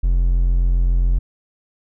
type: tone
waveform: triangle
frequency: 43.65 Hz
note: F1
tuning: in tune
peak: -11 dBFS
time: 0.03-1.19 s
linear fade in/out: 10 ms
effects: none